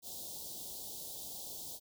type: band-stop noise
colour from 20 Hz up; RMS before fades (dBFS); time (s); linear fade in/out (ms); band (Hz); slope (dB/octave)
white; -45; 0.02-1.8; 50; 860 to 3400; 48
effects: none